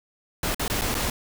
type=noise with dropouts; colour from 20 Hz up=pink; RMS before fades=-26 dBFS; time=0.43-1.1 s; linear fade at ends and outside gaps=2 ms; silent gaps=0.546-0.595 / 0.68-0.699 / 0.812-0.818 / 0.944-0.95 s; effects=none